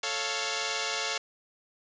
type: chord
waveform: 5% pulse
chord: A augmented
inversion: none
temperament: equal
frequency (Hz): 440 / 554.4 / 698.5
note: A4 / C#5 / E#5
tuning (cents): 0 / 0 / 0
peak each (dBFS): -22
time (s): 0.03-1.18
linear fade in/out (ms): 5
effects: resampled to 16000 Hz + 8-bit